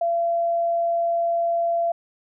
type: tone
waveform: sine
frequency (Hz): 680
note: F5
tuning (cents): -46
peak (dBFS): -19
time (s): 0.01-1.92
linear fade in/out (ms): 5
effects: none